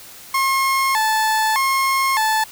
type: tone with vibrato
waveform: 30% pulse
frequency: 969 Hz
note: B5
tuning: 33 cents flat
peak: -13 dBFS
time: 0.34-2.44 s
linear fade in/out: 5 ms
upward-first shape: square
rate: 0.82 Hz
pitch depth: 180 cents each way
effects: white hiss -40 dBFS RMS until 2.51 s